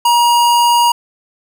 square tone, 951 Hz, A#5, 34 cents sharp, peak -9 dBFS, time 0.05-0.92 s, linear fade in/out 5 ms, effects none

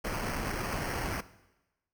pink noise with sample-and-hold, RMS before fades -34 dBFS, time 0.04-1.21 s, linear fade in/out 10 ms, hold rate 3675 Hz, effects noise-tail reverb RT60 1.0 s tail -17 dB re dry

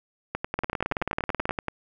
two click trains, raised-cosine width 0.5 ms, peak -11 / -12 dBFS, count 18 / 15, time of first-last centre 0.59-1.509 / 0.35-1.683 s, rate 18.5 / 10.5 Hz, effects none

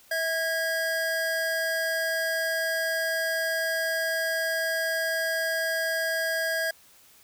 square tone pair together, 650 / 1638 Hz, E5 / G#6, -24 / -24 cents, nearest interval octave + major third, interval 1600 cents, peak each -30 / -28 dBFS, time 0.11-6.71 s, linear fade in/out 5 ms, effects white hiss -56 dBFS RMS until 7.23 s

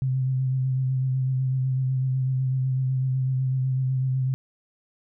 sine tone with vibrato, 130.6 Hz, C3, 3 cents flat, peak -21 dBFS, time 0.02-4.34 s, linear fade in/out 0 ms, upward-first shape sine, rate 8 Hz, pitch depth 25 cents each way, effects none

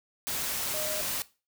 sine tone in noise, 615 Hz, D#5, 20 cents flat, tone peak -35 dBFS, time 0.74-1.01 s, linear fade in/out 0 ms, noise white, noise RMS -32 dBFS, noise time 0.27-1.22 s, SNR -6 dB, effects noise-tail reverb RT60 0.3 s tail -18 dB re dry

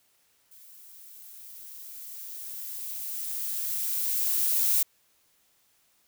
violet noise with level ramp, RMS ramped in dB -52 to -23 dBFS, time 0.51-4.83 s, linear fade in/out 5 ms, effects white hiss -67 dBFS RMS until 6.07 s

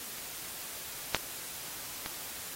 clicks, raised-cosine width 0.2 ms, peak -27 / -7 / -18 dBFS, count 3, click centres 0.184 / 1.147 / 2.061 s, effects white hiss -42 dBFS RMS until 2.55 s + AAC 48 kbps

